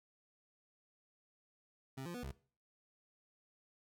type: tone with pitch steps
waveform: 25% pulse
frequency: 133.3 / 173.7 / 245.4 / 67.7 Hz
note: C3 / F3 / B3 / C#2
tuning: +33 / -9 / -11 / -40 cents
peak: -39 dBFS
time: 1.97-2.318 s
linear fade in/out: 10 ms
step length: 87 ms
effects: noise-tail reverb RT60 0.4 s tail -18 dB re dry